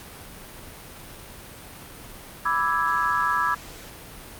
sine chord, E dominant seventh, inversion second, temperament equal, 987.8 / 1174.7 / 1318.5 / 1661.2 Hz, B5 / D6 / E6 / G#6, 0 / 0 / 0 / 0 cents, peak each -26 dBFS, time 2.45-3.55 s, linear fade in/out 10 ms, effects pink hiss -42 dBFS RMS until 4.39 s + Opus 48 kbps

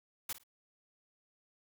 white noise with echo, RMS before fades -38 dBFS, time 0.29-0.33 s, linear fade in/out 5 ms, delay 53 ms, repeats 2, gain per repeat -14 dB, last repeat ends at 0.436 s, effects none

